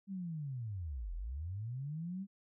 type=linear two-way sweep; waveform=sine; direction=down then up; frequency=200.9 to 38.89 to 200.9 Hz; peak=-38 dBFS; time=0.07-2.27 s; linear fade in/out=50 ms; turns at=1.14 s; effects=none